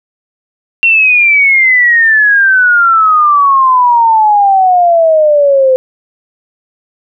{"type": "exponential sweep", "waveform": "sine", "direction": "down", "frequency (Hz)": [2742, 512], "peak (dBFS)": -4, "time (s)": [0.83, 5.76], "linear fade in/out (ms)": 0, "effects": []}